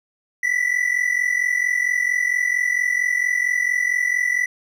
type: tone pair together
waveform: triangle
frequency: 1950.6 / 1995 Hz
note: B6 / B6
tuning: -22 / +17 cents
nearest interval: unison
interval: 39 cents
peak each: -19 dBFS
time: 0.43-4.46 s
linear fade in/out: 5 ms
effects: none